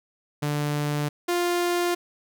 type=tone pair in turn; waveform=sawtooth; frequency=147.3 / 350.3 Hz; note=D3 / F4; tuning=+6 / +5 cents; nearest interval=octave + minor third; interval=1499 cents; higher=second; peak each=-20 / -18 dBFS; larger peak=second; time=0.42-1.09 / 1.28-1.95 s; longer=neither; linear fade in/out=10 ms; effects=none